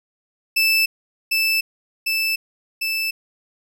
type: tone with echo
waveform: 30% pulse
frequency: 2637 Hz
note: E7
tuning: in tune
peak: -12 dBFS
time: 0.56-0.86 s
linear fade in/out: 10 ms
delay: 750 ms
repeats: 3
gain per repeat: -2 dB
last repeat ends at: 3.11 s
effects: none